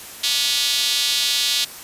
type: tone with high-pass filter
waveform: square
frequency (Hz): 130.81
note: C3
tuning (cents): 0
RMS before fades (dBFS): -20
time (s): 0.23-1.65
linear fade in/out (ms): 10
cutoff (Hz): 3700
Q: 2.7
effects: white hiss -37 dBFS RMS until 1.83 s + resampled to 32000 Hz